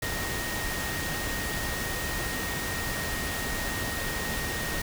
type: tone in noise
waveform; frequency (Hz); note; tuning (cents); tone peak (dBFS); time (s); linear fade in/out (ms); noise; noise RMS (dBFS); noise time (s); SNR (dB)
sine; 1864.7; A#6; 0; -35; 0.02-4.82; 5; pink; -32; 0.02-4.82; -6
effects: none